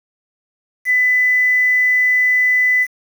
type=tone with quantisation; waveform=sine; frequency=2000 Hz; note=B6; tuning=21 cents sharp; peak=-11 dBFS; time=0.85-2.87 s; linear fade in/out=50 ms; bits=6; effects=none